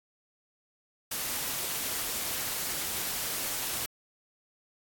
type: noise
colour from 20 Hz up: white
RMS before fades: -33 dBFS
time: 1.11-3.86 s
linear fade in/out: 5 ms
effects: AAC 64 kbps